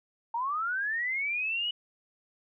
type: linear sweep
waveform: sine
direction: up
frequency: 900 to 2960 Hz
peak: -28 dBFS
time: 0.34-1.71 s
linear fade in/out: 5 ms
effects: none